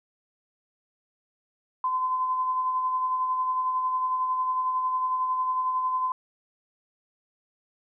sine tone with tremolo, 1024 Hz, C6, 38 cents flat, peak -22 dBFS, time 1.84-6.12 s, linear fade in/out 2 ms, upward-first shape sine, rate 11 Hz, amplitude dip 35%, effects none

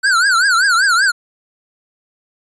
square tone with vibrato, 1480 Hz, F#6, in tune, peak -11 dBFS, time 0.03-1.12 s, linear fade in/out 20 ms, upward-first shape triangle, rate 5.2 Hz, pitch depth 210 cents each way, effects resampled to 22050 Hz

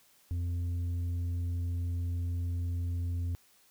triangle tone with tanh clipping, 86.8 Hz, F2, 10 cents flat, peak -31 dBFS, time 0.31-3.35 s, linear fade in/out 0 ms, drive 9 dB, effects white hiss -64 dBFS RMS until 3.7 s

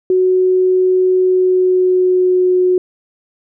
sine tone with pitch glide, 370 to 365.1 Hz, F#4 to F#4, 0 to -23 cents, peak -9 dBFS, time 0.1-2.78 s, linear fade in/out 2 ms, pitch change -23 cents, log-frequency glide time 1.2-2.58 s, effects none

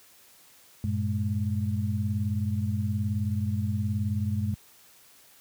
sine tone cluster, 96.2 / 115.1 / 209 Hz, G2 / A#2 / G#3, -32 / -22 / +11 cents, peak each -27 / -31 / -31 dBFS, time 0.84-4.54 s, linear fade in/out 0 ms, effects white hiss -56 dBFS RMS until 5.4 s + high-pass 60 Hz 12 dB/octave

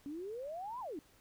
sine exponential two-way sweep, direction up then down, 274.5 to 1046.5 to 274.5 Hz, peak -40 dBFS, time 0.06-0.99 s, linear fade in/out 0 ms, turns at 0.8 s, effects pink hiss -66 dBFS RMS until 1.2 s

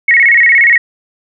sine tone with vibrato, 2035 Hz, C7, 49 cents flat, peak -4 dBFS, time 0.08-0.78 s, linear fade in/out 5 ms, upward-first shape square, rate 17 Hz, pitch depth 130 cents each way, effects none

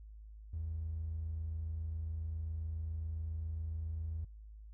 triangle tone, 80.3 Hz, E2, 45 cents flat, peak -33 dBFS, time 0.53-4.25 s, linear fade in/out 10 ms, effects tanh soft clip ceiling -34 dBFS + added 53 Hz sine -49 dBFS peak until 4.73 s

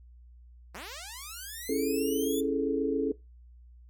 5% pulse linear sweep, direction up, 148.3 to 3516 Hz, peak -29 dBFS, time 0.74-2.41 s, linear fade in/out 10 ms
sine chord, A major seventh, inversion first, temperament just, 275 / 330 / 412.5 / 440 Hz, C#4 / E4 / G#4 / A4, -14 / +2 / -12 / 0 cents, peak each -30 / -34 / -35 / -29 dBFS, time 1.69-3.12 s, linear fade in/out 5 ms
effects noise-tail reverb RT60 0.2 s tail -18 dB re dry + added 60 Hz sine -50 dBFS peak until 3.89 s

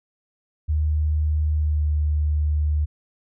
sine tone with pitch glide, 76.4 to 75 Hz, D#2 to D2, -31 to +37 cents, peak -18 dBFS, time 0.68-2.86 s, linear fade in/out 20 ms, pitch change -32 cents, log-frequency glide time 1.55-1.89 s, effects none

